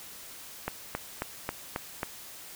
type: click train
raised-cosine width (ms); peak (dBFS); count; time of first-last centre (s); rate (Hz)
0.5; -15; 6; 0.68-2.031; 3.7
effects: white hiss -46 dBFS RMS until 2.55 s